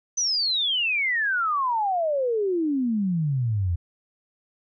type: exponential sweep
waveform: sine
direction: down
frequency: 6140 to 82.41 Hz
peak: -21 dBFS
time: 0.17-3.76 s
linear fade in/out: 10 ms
effects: none